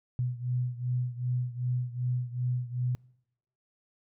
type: beating tone pair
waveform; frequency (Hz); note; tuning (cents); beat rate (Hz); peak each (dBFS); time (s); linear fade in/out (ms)
sine; 123.47 / 126.07; B2 / B2; 0 / +36; 2.6; -30 / -33; 0.19-2.95; 0
effects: noise-tail reverb RT60 0.8 s tail -26 dB re dry